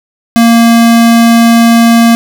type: tone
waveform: square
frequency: 231.7 Hz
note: A#3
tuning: 10 cents flat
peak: -3 dBFS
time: 0.36-2.15 s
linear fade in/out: 0 ms
effects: none